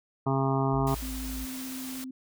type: harmonic tone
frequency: 135.1 Hz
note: C#3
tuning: 44 cents flat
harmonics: 1 / 2 / 3 / 5 / 6 / 7 / 8 / 9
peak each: -27 / -30 / -32 / -34 / -35 / -35 / -36 / -37 dBFS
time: 0.26-0.95 s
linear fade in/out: 10 ms
type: tone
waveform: sine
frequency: 54.5 Hz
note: A1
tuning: 16 cents flat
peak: -35 dBFS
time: 0.72-1.46 s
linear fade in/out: 20 ms
type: noise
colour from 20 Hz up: white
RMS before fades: -41 dBFS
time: 0.87-2.04 s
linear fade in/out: 0 ms
type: tone with vibrato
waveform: sine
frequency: 260 Hz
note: C4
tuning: 11 cents flat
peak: -36 dBFS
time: 1.02-2.11 s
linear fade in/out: 5 ms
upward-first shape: sine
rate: 16 Hz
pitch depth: 10 cents each way
effects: none